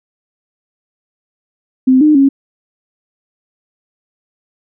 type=tone with pitch steps; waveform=sine; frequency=259.2 / 304 / 274.4 Hz; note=C4 / D#4 / C#4; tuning=-16 / -40 / -17 cents; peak=-5 dBFS; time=1.87-2.29 s; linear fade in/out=10 ms; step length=140 ms; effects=none